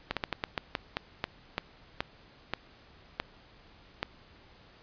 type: slowing click train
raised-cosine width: 0.3 ms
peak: -13 dBFS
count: 14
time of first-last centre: 0.11-4.029 s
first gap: 57 ms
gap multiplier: 1.25
effects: pink hiss -57 dBFS RMS until 4.82 s + resampled to 11025 Hz